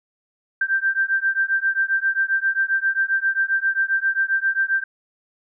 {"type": "beating tone pair", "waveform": "sine", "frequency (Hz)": [1568, 1575.5], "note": ["G6", "G6"], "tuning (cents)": [0, 8], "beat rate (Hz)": 7.5, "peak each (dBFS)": -21, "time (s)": [0.61, 4.84], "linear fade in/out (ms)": 5, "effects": []}